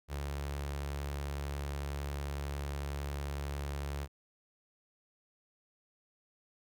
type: tone with notch filter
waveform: sawtooth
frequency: 71 Hz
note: C#2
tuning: 42 cents sharp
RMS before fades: -38 dBFS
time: 0.08-4.08 s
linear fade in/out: 50 ms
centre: 240 Hz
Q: 1.6
effects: none